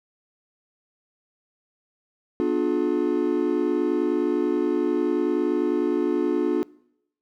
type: chord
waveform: triangle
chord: B diminished seventh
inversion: none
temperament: just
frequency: 246.9 / 296.3 / 355.6 / 426.7 Hz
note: B3 / D4 / F4 / Ab4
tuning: 0 / +15 / +31 / +47 cents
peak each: -27 / -23 / -22 / -26 dBFS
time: 2.4-6.63 s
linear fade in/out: 0 ms
effects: noise-tail reverb RT60 0.8 s tail -24 dB re dry